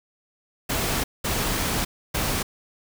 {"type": "noise bursts at uneven times", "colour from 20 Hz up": "pink", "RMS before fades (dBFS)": -25, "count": 3, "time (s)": [[0.69, 1.04], [1.24, 1.85], [2.14, 2.43]], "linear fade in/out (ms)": 10, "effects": []}